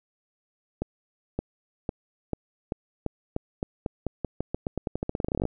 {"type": "accelerating click train", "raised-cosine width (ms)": 2, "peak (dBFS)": -14, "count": 30, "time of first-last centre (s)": [0.82, 5.453], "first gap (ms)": 570, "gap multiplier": 0.88, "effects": []}